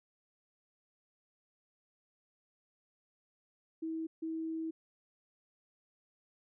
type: tone bursts at uneven times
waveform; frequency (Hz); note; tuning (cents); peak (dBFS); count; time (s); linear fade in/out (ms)
sine; 322.7; E4; -37; -35; 2; 3.82-4.07 / 4.22-4.71; 10
effects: none